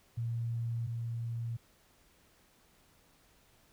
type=tone pair in turn; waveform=sine; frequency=116.54 / 116.54 Hz; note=A#2 / A#2; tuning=0 / 0 cents; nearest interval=unison; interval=0 cents; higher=neither; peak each=-32 / -34 dBFS; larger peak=first; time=0.17-0.87 / 0.87-1.57 s; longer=neither; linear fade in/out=10 ms; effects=pink hiss -66 dBFS RMS until 3.72 s